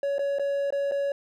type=tone with dropouts; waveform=triangle; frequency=561 Hz; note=C#5; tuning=21 cents sharp; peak=-22 dBFS; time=0.03-1.12 s; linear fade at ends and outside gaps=2 ms; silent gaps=0.183-0.192 / 0.386-0.395 / 0.705-0.724 / 0.913-0.919 s; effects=none